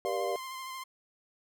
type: chord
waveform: sine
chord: G minor seventh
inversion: none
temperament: equal with one note detuned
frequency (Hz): 392 / 477.9 / 587.3 / 698.5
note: G4 / Bb4 / D5 / F5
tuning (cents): 0 / +43 / 0 / 0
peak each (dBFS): -35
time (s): 0.05-0.36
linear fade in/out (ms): 0
type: tone with vibrato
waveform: sawtooth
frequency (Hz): 1046.5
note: C6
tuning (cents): 0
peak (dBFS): -35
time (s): 0.05-0.84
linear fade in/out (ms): 10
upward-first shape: sine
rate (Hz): 13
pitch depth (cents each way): 23
effects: none